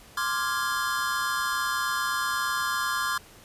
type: chord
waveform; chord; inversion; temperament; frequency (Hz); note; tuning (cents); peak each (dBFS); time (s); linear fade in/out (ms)
square; D half-diminished seventh; third; equal; 1046.5 / 1174.7 / 1396.9 / 1661.2; C6 / D6 / F6 / Ab6; 0 / 0 / 0 / 0; -32; 0.17-3.18; 5
effects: pink hiss -51 dBFS RMS until 3.44 s + resampled to 32000 Hz